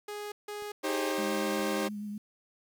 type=tone bursts; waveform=sawtooth; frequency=415.3 Hz; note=G#4; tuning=in tune; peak=-33 dBFS; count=3; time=0.08-1.12 s; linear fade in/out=5 ms; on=240 ms; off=160 ms
type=clicks; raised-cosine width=2 ms; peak=-43 / -39 dBFS; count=2; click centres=0.623 / 1.595 s
type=chord; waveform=sawtooth; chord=C minor; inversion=first; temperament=equal with one note detuned; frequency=311.1 / 392 / 535.2 Hz; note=Eb4 / G4 / C5; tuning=0 / 0 / +39 cents; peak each=-30 dBFS; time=0.83-1.89 s; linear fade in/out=20 ms
type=tone with vibrato; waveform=sine; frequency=207.7 Hz; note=G#3; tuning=in tune; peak=-35 dBFS; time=1.18-2.18 s; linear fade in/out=5 ms; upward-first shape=triangle; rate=8.4 Hz; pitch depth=29 cents each way
effects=10-bit